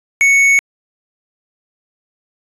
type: tone with tanh clipping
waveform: sine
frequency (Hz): 2217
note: C#7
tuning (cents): 0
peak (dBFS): -9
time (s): 0.21-0.59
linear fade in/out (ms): 0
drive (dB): 9
effects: resampled to 24000 Hz